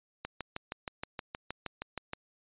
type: click train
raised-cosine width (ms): 0.3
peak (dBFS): -20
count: 13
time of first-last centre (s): 0.25-2.134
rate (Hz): 6.37
effects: resampled to 8000 Hz